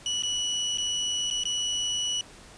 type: tone with dropouts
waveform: 30% pulse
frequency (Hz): 2944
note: F#7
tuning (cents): -9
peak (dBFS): -23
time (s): 0.06-2.21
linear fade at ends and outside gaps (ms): 1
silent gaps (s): 0.223-0.234 / 0.774-0.783 / 1.302-1.31 / 1.436-1.454
effects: pink hiss -49 dBFS RMS until 2.57 s + resampled to 22050 Hz